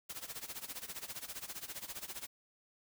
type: noise with tremolo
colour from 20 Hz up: white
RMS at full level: -42 dBFS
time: 0.09-2.27 s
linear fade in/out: 10 ms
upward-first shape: sine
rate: 15 Hz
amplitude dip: 85%
effects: none